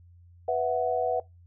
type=chord; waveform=sine; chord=B suspended fourth; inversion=none; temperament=equal; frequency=493.9 / 659.3 / 740 Hz; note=B4 / E5 / F#5; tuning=0 / 0 / 0 cents; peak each=-28 / -28 / -28 dBFS; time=0.48-1.2 s; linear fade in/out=5 ms; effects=noise-tail reverb RT60 0.2 s tail -22 dB re dry + added 87 Hz sine -51 dBFS peak until 1.46 s